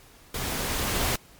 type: noise with level ramp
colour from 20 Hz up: pink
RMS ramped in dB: -31 to -25 dBFS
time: 0.34-1.16 s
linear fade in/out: 5 ms
effects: pink hiss -53 dBFS RMS until 1.39 s + MP3 96 kbps